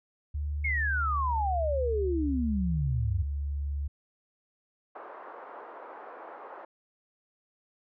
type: tone with pitch glide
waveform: sine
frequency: 73.42 to 71.29 Hz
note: D2 to C#2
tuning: 0 to +49 cents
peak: -29 dBFS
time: 0.34-3.88 s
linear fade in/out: 10 ms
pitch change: -51 cents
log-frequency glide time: 0.87-1.56 s
type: exponential sweep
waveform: sine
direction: down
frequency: 2217 to 87.31 Hz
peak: -27 dBFS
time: 0.64-3.23 s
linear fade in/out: 10 ms
type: band-pass noise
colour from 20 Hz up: white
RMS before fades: -45 dBFS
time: 4.95-6.65 s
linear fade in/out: 5 ms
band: 380 to 1200 Hz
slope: 24 dB/octave
effects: none